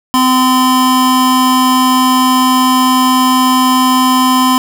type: tone pair together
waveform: square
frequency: 256.5 / 1026 Hz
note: C4 / C6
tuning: -34 / -34 cents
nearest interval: 2 octaves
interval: 2400 cents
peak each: -11 dBFS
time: 0.14-4.58 s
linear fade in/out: 0 ms
effects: none